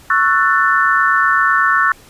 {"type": "chord", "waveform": "sine", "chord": "F# minor seventh", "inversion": "second", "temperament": "just", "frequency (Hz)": [1110, 1332, 1480, 1776], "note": ["C#6", "E6", "F#6", "A6"], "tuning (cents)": [2, 18, 0, 16], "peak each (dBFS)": -16, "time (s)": [0.1, 1.92], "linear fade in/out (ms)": 2, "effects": ["pink hiss -44 dBFS RMS until 2.09 s", "resampled to 32000 Hz"]}